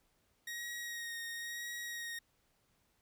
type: tone with vibrato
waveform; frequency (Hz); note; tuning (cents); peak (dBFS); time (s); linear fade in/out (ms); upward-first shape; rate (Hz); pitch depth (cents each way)
sawtooth; 1879; A#6; +13; -37; 0.47-2.19; 5; sine; 0.98; 21
effects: pink hiss -75 dBFS RMS until 3.01 s